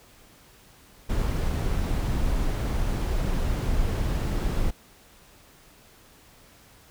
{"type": "noise", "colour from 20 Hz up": "brown", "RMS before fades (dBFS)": -25, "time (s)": [1.09, 4.71], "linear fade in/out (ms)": 10, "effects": ["pink hiss -54 dBFS RMS until 6.9 s"]}